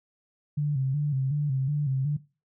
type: tone with vibrato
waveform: sine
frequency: 140 Hz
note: C#3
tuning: 18 cents sharp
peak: -23 dBFS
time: 0.57-2.17 s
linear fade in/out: 10 ms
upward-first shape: square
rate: 2.7 Hz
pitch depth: 87 cents each way
effects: noise-tail reverb RT60 0.3 s tail -18 dB re dry